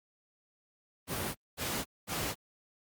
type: noise bursts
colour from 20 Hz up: pink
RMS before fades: -34 dBFS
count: 3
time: 1.07-2.35 s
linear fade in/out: 50 ms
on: 280 ms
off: 220 ms
effects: high-pass 80 Hz 12 dB/octave + Opus 32 kbps